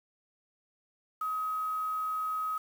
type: tone with quantisation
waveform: sine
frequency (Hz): 1267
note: D#6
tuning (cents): +31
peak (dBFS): -30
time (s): 1.21-2.58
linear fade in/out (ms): 5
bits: 8
effects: none